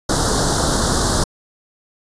pink band-stop noise, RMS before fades -17 dBFS, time 0.09-1.24 s, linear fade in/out 5 ms, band 1600 to 3700 Hz, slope 48 dB/octave, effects resampled to 22050 Hz

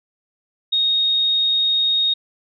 sine tone, 3729 Hz, A#7, in tune, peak -15 dBFS, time 0.72-2.14 s, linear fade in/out 10 ms, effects none

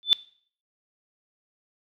sine tone with exponential growth, 3520 Hz, A7, in tune, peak -10 dBFS, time 0.03-0.13 s, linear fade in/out 0 ms, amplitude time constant 21 ms, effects noise-tail reverb RT60 0.5 s tail -20 dB re dry

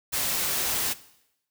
white noise, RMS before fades -27 dBFS, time 0.12-0.94 s, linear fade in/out 20 ms, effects noise-tail reverb RT60 0.8 s tail -17 dB re dry

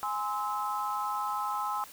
sine chord, Ab augmented, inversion none, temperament just, 830.6 / 1038.3 / 1297.8 Hz, Ab5 / C6 / E6, 0 / -14 / -27 cents, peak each -34 dBFS, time 0.03-1.84 s, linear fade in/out 0 ms, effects white hiss -50 dBFS RMS until 1.92 s

